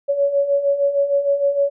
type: beating tone pair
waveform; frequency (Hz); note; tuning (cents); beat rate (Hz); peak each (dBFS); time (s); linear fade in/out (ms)
sine; 558 / 564.5; C#5 / C#5; +11 / +31; 6.5; -22 / -16; 0.08-1.7; 20
effects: none